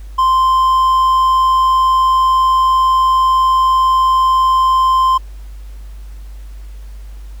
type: tone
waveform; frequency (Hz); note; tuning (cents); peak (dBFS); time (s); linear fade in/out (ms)
triangle; 1043; C6; -6; -7; 0.18-5.18; 10
effects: added 50 Hz sine -28 dBFS peak until 7.4 s + pink hiss -49 dBFS RMS until 7.4 s